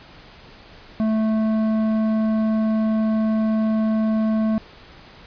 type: tone with tanh clipping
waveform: triangle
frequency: 219 Hz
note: A3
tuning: 8 cents flat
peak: -19 dBFS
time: 1-4.58 s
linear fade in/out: 0 ms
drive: 15 dB
effects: pink hiss -45 dBFS RMS until 5.26 s + resampled to 11025 Hz